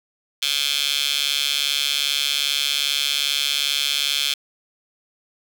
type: tone with high-pass filter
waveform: 15% pulse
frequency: 142.5 Hz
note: C#3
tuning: 48 cents sharp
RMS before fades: -22 dBFS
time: 0.42-4.34 s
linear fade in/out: 5 ms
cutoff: 3300 Hz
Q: 3.3
effects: none